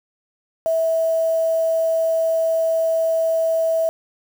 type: tone with quantisation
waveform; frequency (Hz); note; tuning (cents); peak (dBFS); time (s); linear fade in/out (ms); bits
sine; 652; E5; -19; -16; 0.66-3.89; 0; 6
effects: none